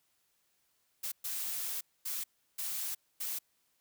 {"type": "noise bursts at uneven times", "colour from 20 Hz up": "blue", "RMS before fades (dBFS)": -37, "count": 5, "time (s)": [[1.03, 1.12], [1.24, 1.81], [2.05, 2.24], [2.58, 2.95], [3.2, 3.39]], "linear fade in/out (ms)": 10, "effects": ["white hiss -75 dBFS RMS until 3.8 s"]}